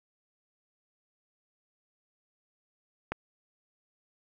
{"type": "click", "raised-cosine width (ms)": 0.5, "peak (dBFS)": -16, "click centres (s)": 3.12, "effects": []}